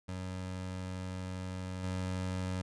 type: tone with level steps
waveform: 25% pulse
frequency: 92.5 Hz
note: F#2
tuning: in tune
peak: -34 / -30 dBFS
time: 0.08-2.62 s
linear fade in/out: 10 ms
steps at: 1.83 s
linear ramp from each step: 10 ms
effects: resampled to 22050 Hz